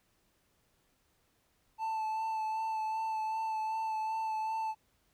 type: tone with vibrato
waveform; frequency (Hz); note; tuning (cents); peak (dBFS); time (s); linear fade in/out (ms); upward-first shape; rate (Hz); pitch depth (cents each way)
triangle; 880; A5; 0; -30; 1.78-4.75; 50; sine; 2.6; 18
effects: pink hiss -73 dBFS RMS until 5.13 s